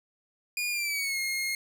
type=tone with pitch glide; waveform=sawtooth; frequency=2434 to 2144 Hz; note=D#7 to C7; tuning=-39 to +42 cents; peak=-25 dBFS; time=0.57-1.55 s; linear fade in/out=2 ms; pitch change=-219 cents; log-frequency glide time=0.7-1.19 s; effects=none